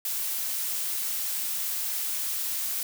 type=noise; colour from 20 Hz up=blue; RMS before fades=-30 dBFS; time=0.05-2.83 s; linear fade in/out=2 ms; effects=none